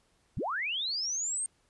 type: linear sweep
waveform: sine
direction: up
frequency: 58.27 to 8700 Hz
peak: -30 dBFS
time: 0.37-1.46 s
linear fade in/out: 0 ms
effects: pink hiss -70 dBFS RMS until 1.69 s + resampled to 24000 Hz